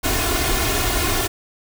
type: noise with comb filter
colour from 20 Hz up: pink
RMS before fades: -20 dBFS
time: 0.03-1.28 s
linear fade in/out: 20 ms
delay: 2.8 ms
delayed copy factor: +0.8
effects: none